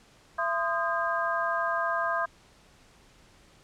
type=tone cluster; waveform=sine; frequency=672 / 1030 / 1238 / 1606 Hz; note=E5 / C6 / D#6 / G6; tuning=+33 / -28 / -9 / +41 cents; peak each=-31 dBFS; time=0.38-2.26 s; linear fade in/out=10 ms; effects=pink hiss -58 dBFS RMS until 3.63 s + low-pass 8000 Hz 12 dB/octave